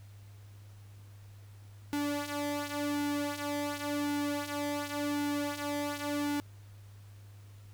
sawtooth tone with flanger, 290.3 Hz, D4, 20 cents flat, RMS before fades -34 dBFS, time 1.93-6.4 s, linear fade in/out 0 ms, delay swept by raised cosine 1.8 to 4.2 ms, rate 0.91 Hz, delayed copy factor -0.65, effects added 101 Hz sine -49 dBFS peak until 7.73 s + pink hiss -63 dBFS RMS until 7.73 s

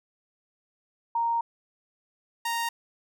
sine / sawtooth tone pair in turn, 930 / 930 Hz, A#5 / A#5, -4 / -4 cents, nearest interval unison, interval 0 cents, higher neither, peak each -23 dBFS, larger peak neither, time 1.15-1.41 / 2.45-2.69 s, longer first, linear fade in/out 5 ms, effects none

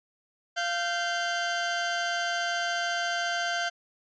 sawtooth tone pair together, 693 / 1555.7 Hz, F5 / G6, -14 / -14 cents, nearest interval octave + major second, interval 1400 cents, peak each -26 dBFS, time 0.56-3.7 s, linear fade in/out 20 ms, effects resampled to 16000 Hz

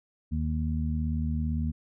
harmonic tone, 77.78 Hz, D#2, in tune, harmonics 1 / 2 / 3, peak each -28 / -33 / -32 dBFS, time 0.31-1.72 s, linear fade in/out 20 ms, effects none

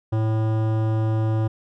sine tone with hard clipping, 110.1 Hz, A2, 2 cents sharp, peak -21 dBFS, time 0.12-1.48 s, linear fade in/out 10 ms, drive 16 dB, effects none

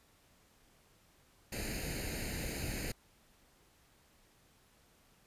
pink noise with comb filter, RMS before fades -39 dBFS, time 1.52-2.92 s, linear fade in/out 5 ms, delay 0.44 ms, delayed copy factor +0.8, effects pink hiss -67 dBFS RMS until 5.26 s + resampled to 32000 Hz

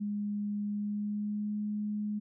sine tone with pitch glide, 206.2 to 209.4 Hz, G#3 to G#3, -12 to +15 cents, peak -31 dBFS, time 0-2.2 s, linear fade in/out 20 ms, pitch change +27 cents, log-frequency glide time 0.67-1.56 s, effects none

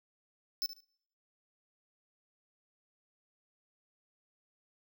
square tone with echo, 5274 Hz, E8, in tune, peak -31 dBFS, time 0.62-0.66 s, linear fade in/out 0 ms, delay 72 ms, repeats 2, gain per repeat -13 dB, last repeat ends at 0.804 s, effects noise-tail reverb RT60 0.7 s tail -26 dB re dry

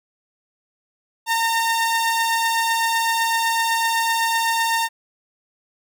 sawtooth tone pair together, 914 / 1820.1 Hz, A#5 / A#6, -34 / -42 cents, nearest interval octave, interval 1192 cents, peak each -15 / -23 dBFS, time 1.26-4.89 s, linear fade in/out 50 ms, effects none

